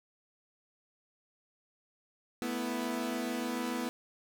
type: chord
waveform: sawtooth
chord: A suspended second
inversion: none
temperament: equal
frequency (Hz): 220 / 246.9 / 329.6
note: A3 / B3 / E4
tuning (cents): 0 / 0 / 0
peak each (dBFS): -36 / -31 / -35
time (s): 2.42-3.89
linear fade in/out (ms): 0
effects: none